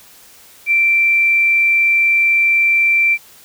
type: tone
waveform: sine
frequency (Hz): 2348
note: D7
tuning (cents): -1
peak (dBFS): -10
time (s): 0.66-3.18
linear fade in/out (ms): 50
effects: white hiss -44 dBFS RMS until 3.44 s